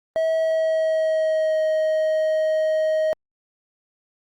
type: tone with pitch glide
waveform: triangle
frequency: 645 to 627.7 Hz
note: E5 to D#5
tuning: -38 to +15 cents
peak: -16 dBFS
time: 0.16-3.13 s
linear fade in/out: 0 ms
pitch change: -47 cents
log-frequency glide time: 0.35-1.61 s
effects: Opus 32 kbps